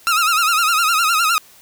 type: tone with vibrato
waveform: sawtooth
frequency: 1318.5 Hz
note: E6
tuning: in tune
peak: -10 dBFS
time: 0.07-1.38 s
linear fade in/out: 0 ms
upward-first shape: sine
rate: 9.8 Hz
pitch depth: 110 cents each way
effects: white hiss -47 dBFS RMS until 1.61 s